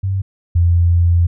sine tone pair in turn, 96.3 / 86.01 Hz, G2 / F2, -30 / -26 cents, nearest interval major second, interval 196 cents, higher first, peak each -15 / -9 dBFS, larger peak second, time 0.03-0.22 / 0.55-1.27 s, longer second, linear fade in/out 10 ms, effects none

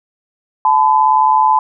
sine tone pair together, 869 / 1007.3 Hz, A5 / B5, -22 / +34 cents, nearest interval minor third, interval 256 cents, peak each -11 dBFS, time 0.65-1.59 s, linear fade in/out 2 ms, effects none

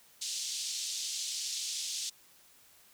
white band-pass noise, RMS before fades -37 dBFS, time 0.21-2.1 s, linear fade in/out 10 ms, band 3400 to 7300 Hz, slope 24 dB/octave, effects white hiss -61 dBFS RMS until 2.93 s

